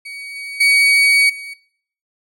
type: tone with level steps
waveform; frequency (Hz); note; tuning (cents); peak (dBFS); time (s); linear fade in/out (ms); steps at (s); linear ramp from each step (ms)
35% pulse; 2253; C#7; +28; -27 / -25 / -8 / -27; 0.05-1.54; 10; 0.35 / 0.6 / 1.29; 10
effects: noise-tail reverb RT60 0.6 s tail -21 dB re dry + low-pass 11000 Hz 12 dB/octave